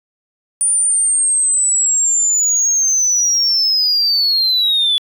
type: linear sweep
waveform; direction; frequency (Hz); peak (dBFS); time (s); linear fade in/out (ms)
sine; down; 9370 to 3419; -10; 0.61-4.98; 0
effects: tanh soft clip ceiling -9 dBFS